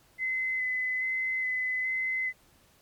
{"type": "tone with vibrato", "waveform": "sine", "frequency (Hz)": 2033, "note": "B6", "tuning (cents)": 50, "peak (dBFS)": -27, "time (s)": [0.18, 2.33], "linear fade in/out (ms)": 50, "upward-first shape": "square", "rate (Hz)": 1.2, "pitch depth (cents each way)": 12, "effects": ["pink hiss -62 dBFS RMS until 2.81 s", "MP3 96 kbps"]}